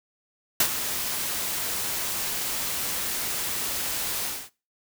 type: noise with ADSR envelope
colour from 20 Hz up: white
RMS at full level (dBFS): -19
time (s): 0.6-4.5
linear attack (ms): 4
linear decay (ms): 70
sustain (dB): -10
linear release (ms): 250
effects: noise-tail reverb RT60 0.3 s tail -21 dB re dry